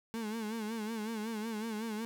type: tone with vibrato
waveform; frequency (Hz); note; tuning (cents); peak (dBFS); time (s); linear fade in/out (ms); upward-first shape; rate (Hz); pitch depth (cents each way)
35% pulse; 220; A3; 0; -34; 0.14-2.05; 0; sine; 5.4; 86
effects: none